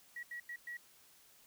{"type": "tone bursts at uneven times", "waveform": "triangle", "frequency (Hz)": 1920, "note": "B6", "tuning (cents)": -49, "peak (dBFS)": -38, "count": 4, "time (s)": [[0.16, 0.23], [0.31, 0.4], [0.49, 0.56], [0.67, 0.77]], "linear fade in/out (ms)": 5, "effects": ["tanh soft clip ceiling -40 dBFS", "white hiss -64 dBFS RMS until 1.46 s"]}